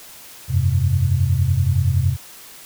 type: chord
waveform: sine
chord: F suspended second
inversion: none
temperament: equal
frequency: 87.31 / 98 / 130.81 Hz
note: F2 / G2 / C3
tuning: 0 / 0 / 0 cents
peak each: -19 dBFS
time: 0.48-2.17 s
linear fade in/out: 50 ms
effects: white hiss -41 dBFS RMS until 2.65 s